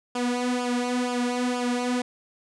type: tone with flanger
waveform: sawtooth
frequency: 246.2 Hz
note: B3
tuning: 5 cents flat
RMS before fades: -26 dBFS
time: 0.15-2.02 s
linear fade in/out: 5 ms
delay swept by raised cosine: 0.49 to 3.49 ms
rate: 2.1 Hz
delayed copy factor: -0.7
effects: resampled to 22050 Hz